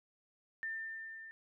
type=tone with level ramp; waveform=sine; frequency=1795 Hz; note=A6; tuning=34 cents sharp; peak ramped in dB=-36 to -48 dBFS; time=0.63-1.31 s; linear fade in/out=0 ms; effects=none